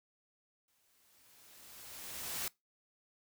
white noise with exponential growth, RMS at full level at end -37 dBFS, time 0.68-2.48 s, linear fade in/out 2 ms, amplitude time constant 390 ms, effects noise-tail reverb RT60 0.2 s tail -23 dB re dry

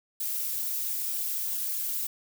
violet noise with flanger, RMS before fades -31 dBFS, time 0.2-2.07 s, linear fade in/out 5 ms, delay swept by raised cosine 1.7 to 5.6 ms, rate 3.8 Hz, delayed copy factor +1, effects none

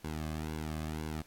sawtooth tone with flanger, 77.78 Hz, D#2, in tune, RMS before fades -38 dBFS, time 0.04-1.22 s, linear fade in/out 5 ms, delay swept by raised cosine 1.6 to 2.17 ms, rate 2 Hz, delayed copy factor -0.85, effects pink hiss -61 dBFS RMS until 1.26 s + AAC 64 kbps

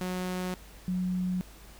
sawtooth / sine tone pair in turn, 182.7 / 182.7 Hz, F#3 / F#3, -22 / -22 cents, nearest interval unison, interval 0 cents, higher neither, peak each -27 dBFS, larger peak neither, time 0.01-0.54 / 0.88-1.41 s, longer neither, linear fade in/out 0 ms, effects added 50 Hz sine -50 dBFS peak until 1.79 s + pink hiss -53 dBFS RMS until 1.79 s

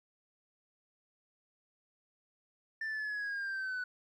sine linear sweep, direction down, 1786 to 1480 Hz, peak -32 dBFS, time 2.81-3.84 s, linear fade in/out 5 ms, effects tanh soft clip ceiling -34 dBFS + 12-bit

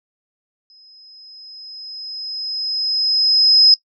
sine tone with exponential growth, 5090 Hz, D#8, 39 cents sharp, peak -5 dBFS, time 0.7-3.74 s, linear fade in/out 1 ms, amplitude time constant 660 ms, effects noise-tail reverb RT60 0.1 s tail -22 dB re dry

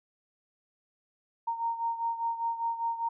sine beating tone pair, 923 / 928 Hz, A#5 / A#5, -17 / -8 cents, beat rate 5 Hz, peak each -30 / -35 dBFS, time 1.47-3.09 s, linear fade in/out 10 ms, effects none

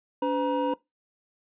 triangle tone cluster, 285.9 / 507 / 949 Hz, D4 / B4 / A#5, -46 / +45 / +31 cents, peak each -26 dBFS, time 0.22-0.74 s, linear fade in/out 5 ms, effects noise-tail reverb RT60 0.2 s tail -21 dB re dry + resampled to 8000 Hz

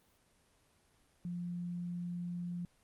sine tone, 175 Hz, F3, 4 cents sharp, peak -37 dBFS, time 1.25-2.65 s, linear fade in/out 0 ms, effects pink hiss -70 dBFS RMS until 2.83 s + Opus 24 kbps

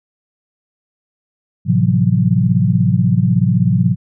sine chord, F# half-diminished seventh, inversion first, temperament equal with one note detuned, 110 / 130.81 / 168.76 / 185 Hz, A2 / C3 / E3 / F#3, 0 / 0 / +41 / 0 cents, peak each -16 dBFS, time 1.65-3.96 s, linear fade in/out 50 ms, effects none

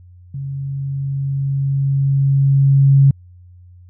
sine tone with level ramp, 137.6 Hz, C#3, 12 cents flat, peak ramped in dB -23 to -6 dBFS, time 0.34-3.11 s, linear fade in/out 5 ms, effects added 89 Hz sine -40 dBFS peak until 3.89 s

